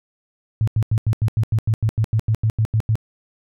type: tone bursts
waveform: sine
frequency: 110 Hz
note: A2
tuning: in tune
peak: -14 dBFS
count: 16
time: 0.61-2.955 s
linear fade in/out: 0 ms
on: 65 ms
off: 87 ms
effects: none